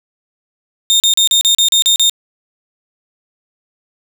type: tone bursts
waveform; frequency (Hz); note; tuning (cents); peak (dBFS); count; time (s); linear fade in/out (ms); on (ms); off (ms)
30% pulse; 3651; A#7; -37; -6; 9; 0.9-2.096; 0; 100; 37
effects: none